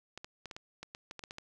clicks, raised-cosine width 0.2 ms, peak -26 dBFS, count 12, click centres 0.176 / 0.245 / 0.457 / 0.512 / 0.565 / 0.83 / 0.949 / 1.111 / 1.193 / 1.238 / 1.309 / 1.384 s, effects none

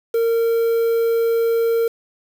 triangle tone with quantisation, 460 Hz, A#4, 23 cents flat, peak -13 dBFS, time 0.14-1.88 s, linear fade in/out 5 ms, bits 6, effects none

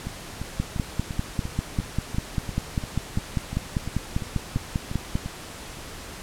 two click trains, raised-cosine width 5 ms, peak -11 / -18 dBFS, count 24 / 16, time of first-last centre 0.6-5.154 / 0.07-5.26 s, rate 5.05 / 2.89 Hz, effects pink hiss -39 dBFS RMS until 6.22 s + low-pass 11000 Hz 12 dB/octave

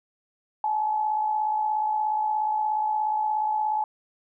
sine tone with amplitude modulation, 857 Hz, A5, 46 cents flat, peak -20 dBFS, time 0.64-3.84 s, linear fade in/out 2 ms, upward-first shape sine, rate 56.9 Hz, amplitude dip 50%, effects none

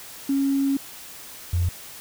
triangle tone pair in turn, 275 / 87.68 Hz, C#4 / F2, -14 / +7 cents, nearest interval octave + minor sixth, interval 1979 cents, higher first, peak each -15 dBFS, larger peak neither, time 0.29-0.77 / 1.53-1.69 s, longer first, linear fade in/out 5 ms, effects tanh soft clip ceiling -17 dBFS + white hiss -41 dBFS RMS until 2 s

